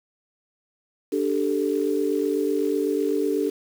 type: chord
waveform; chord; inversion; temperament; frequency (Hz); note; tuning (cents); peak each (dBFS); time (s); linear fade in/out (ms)
sine; D suspended fourth; none; equal; 293.7 / 392 / 440; D4 / G4 / A4; 0 / 0 / 0; -25; 1.12-3.5; 10
effects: 7-bit